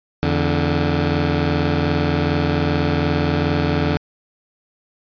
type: tone pair together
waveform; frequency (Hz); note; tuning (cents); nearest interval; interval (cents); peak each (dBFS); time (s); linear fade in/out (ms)
15% pulse; 84.3 / 146.04; E2 / D3; +39 / -9; minor seventh; 952; -13; 0.23-3.97; 0
effects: resampled to 11025 Hz